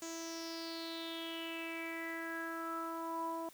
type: tone with low-pass filter sweep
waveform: sawtooth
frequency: 329.6 Hz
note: E4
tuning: in tune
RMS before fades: -42 dBFS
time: 0.02-3.49 s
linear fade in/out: 2 ms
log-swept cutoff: 6900 to 850 Hz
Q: 7
effects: white hiss -60 dBFS RMS until 3.53 s